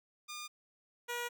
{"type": "tone pair in turn", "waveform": "10% pulse", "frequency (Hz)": [1210, 480.2], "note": ["D#6", "B4"], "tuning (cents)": [-49, -49], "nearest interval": "octave + major third", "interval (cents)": 1600, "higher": "first", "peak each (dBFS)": [-34, -28], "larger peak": "second", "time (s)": [[0.28, 0.48], [1.08, 1.29]], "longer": "second", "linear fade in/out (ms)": 20, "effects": []}